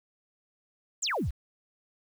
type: exponential sweep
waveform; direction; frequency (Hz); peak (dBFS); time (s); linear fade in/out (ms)
sine; down; 8550 to 49; -27; 1.02-1.31; 10
effects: 9-bit